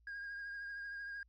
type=tone with vibrato; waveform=sine; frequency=1625 Hz; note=G#6; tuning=38 cents flat; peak=-40 dBFS; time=0.07-1.23 s; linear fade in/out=2 ms; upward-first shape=triangle; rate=13 Hz; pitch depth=30 cents each way; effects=tanh soft clip ceiling -41 dBFS + added 57 Hz sine -66 dBFS peak until 1.28 s